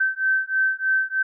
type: beating tone pair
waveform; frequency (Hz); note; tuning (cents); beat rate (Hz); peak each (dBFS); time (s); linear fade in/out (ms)
sine; 1544 / 1547.2; G6 / G6; -27 / -23; 3.2; -22; 0-1.23; 10
effects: none